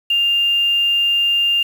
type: tone with quantisation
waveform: sine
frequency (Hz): 2800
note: F7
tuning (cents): +4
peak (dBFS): -13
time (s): 0.1-1.63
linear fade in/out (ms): 5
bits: 6
effects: none